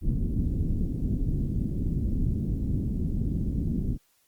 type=low-pass noise; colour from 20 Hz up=pink; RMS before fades=-27 dBFS; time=0.01-3.98 s; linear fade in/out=50 ms; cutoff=270 Hz; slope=24 dB/octave; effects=white hiss -67 dBFS RMS until 4.27 s + Opus 32 kbps